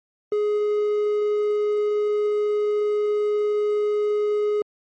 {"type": "tone", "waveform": "triangle", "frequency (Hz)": 418.3, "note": "G#4", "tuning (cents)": 12, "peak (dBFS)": -17, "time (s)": [0.32, 4.62], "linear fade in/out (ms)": 2, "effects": ["MP3 32 kbps"]}